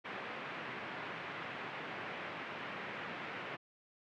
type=band-pass noise; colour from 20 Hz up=white; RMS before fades=-44 dBFS; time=0.04-3.57 s; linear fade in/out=20 ms; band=120 to 2400 Hz; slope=24 dB/octave; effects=none